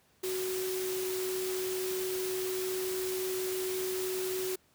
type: tone in noise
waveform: sine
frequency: 372.7 Hz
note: F#4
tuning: 13 cents sharp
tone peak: -32 dBFS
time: 0.23-4.56 s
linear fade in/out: 10 ms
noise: white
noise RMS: -39 dBFS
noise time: 0.23-4.56 s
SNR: +4 dB
effects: pink hiss -67 dBFS RMS until 4.74 s + high-pass 60 Hz 12 dB/octave